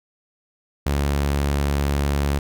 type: tone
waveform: sawtooth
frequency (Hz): 71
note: C#2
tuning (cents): +42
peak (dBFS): -15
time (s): 0.86-2.39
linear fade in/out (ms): 5
effects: none